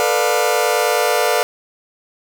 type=chord; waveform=sawtooth; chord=B half-diminished seventh; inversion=third; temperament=just; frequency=444.5 / 493.9 / 592.7 / 711.2 Hz; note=A4 / B4 / D5 / F5; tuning=+18 / 0 / +16 / +31 cents; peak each=-16 dBFS; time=0-1.43 s; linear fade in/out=0 ms; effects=none